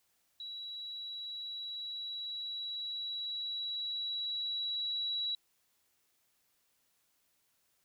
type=tone with level ramp; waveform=sine; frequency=3906 Hz; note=B7; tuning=20 cents flat; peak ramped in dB=-41 to -32 dBFS; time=0.4-5.35 s; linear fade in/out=2 ms; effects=white hiss -75 dBFS RMS until 7.84 s